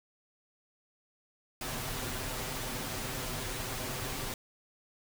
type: noise with comb filter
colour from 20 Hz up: pink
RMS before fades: -37 dBFS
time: 1.61-4.34 s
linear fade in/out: 2 ms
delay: 7.8 ms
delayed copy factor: +0.6
effects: none